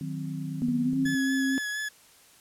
sine chord, C diminished, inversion first, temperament equal, 155.56 / 185 / 261.6 Hz, Eb3 / Gb3 / C4, 0 / 0 / 0 cents, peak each -33 / -38 / -36 dBFS, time 0.01-1.15 s, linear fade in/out 2 ms
sine tone with pitch glide, 243.5 to 267.1 Hz, B3 to C4, -24 to +36 cents, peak -24 dBFS, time 0.62-1.58 s, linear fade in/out 0 ms, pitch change +160 cents, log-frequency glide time 0.83-0.97 s
clicks, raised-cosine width 3 ms, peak -30 dBFS, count 3, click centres 0.684 / 0.933 / 1.057 s
40% pulse tone with vibrato, 1700 Hz, G#6, 40 cents sharp, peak -29 dBFS, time 1.05-1.89 s, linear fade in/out 10 ms, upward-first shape sine, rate 4.3 Hz, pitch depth 21 cents each way
effects white hiss -56 dBFS RMS until 2.4 s + low-pass 12000 Hz 12 dB/octave

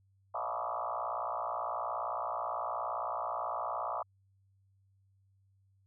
sine tone with frequency modulation, 924 Hz, A#5, 16 cents flat, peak -33 dBFS, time 0.34-4.03 s, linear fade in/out 10 ms, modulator 58.9 Hz, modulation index 5.4, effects added 97 Hz sine -66 dBFS peak until 5.86 s

